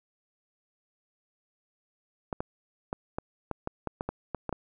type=clicks; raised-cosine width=1 ms; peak=-17 dBFS; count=12; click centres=2.328 / 2.405 / 2.929 / 3.185 / 3.513 / 3.674 / 3.873 / 4.009 / 4.09 / 4.347 / 4.493 / 4.527 s; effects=none